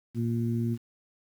harmonic tone, 116.7 Hz, A#2, 2 cents sharp, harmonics 1 / 2 / 3, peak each -28 / -29 / -37 dBFS, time 0.14-0.78 s, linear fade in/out 50 ms, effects 9-bit

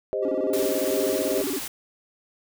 sine chord, C minor, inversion second, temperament equal with one note detuned, 400.2 / 523.3 / 622.3 Hz, G4 / C5 / Eb5, +36 / 0 / 0 cents, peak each -28 dBFS, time 0.13-1.42 s, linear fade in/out 0 ms
triangle tone with vibrato, 329.6 Hz, E4, in tune, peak -24 dBFS, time 0.22-1.59 s, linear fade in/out 10 ms, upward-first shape square, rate 16 Hz, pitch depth 280 cents each way
white noise, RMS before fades -33 dBFS, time 0.53-1.68 s, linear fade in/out 5 ms
effects none

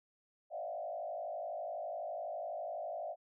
sine tone with frequency modulation, 659 Hz, E5, 1 cent flat, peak -38 dBFS, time 0.5-3.16 s, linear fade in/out 50 ms, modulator 52 Hz, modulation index 1.5, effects none

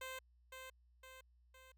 10% pulse tone with echo, 520 Hz, C5, 11 cents flat, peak -37 dBFS, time 0.01-0.19 s, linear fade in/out 5 ms, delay 510 ms, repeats 3, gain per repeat -5 dB, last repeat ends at 1.72 s, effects added 60 Hz sine -67 dBFS peak until 1.77 s

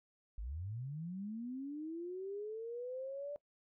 sine linear sweep, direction up, 46.25 to 587.3 Hz, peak -40 dBFS, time 0.38-3.36 s, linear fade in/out 0 ms, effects noise-tail reverb RT60 0.1 s tail -21 dB re dry

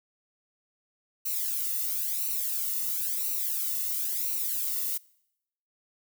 violet noise with flanger, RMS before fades -30 dBFS, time 1.25-4.98 s, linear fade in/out 10 ms, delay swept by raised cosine 0.59 to 1.28 ms, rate 0.98 Hz, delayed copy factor -0.85, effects noise-tail reverb RT60 0.8 s tail -24 dB re dry

